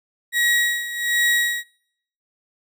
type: tone with tremolo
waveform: 35% pulse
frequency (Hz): 1906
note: A#6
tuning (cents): +38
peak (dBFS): -14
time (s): 0.32-1.64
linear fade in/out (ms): 50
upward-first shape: sine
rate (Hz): 1.3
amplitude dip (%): 75
effects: noise-tail reverb RT60 0.7 s tail -25 dB re dry